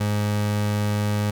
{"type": "tone", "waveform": "30% pulse", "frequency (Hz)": 104.2, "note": "G#2", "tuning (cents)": 6, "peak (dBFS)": -18, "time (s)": [0, 1.31], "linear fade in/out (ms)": 10, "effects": []}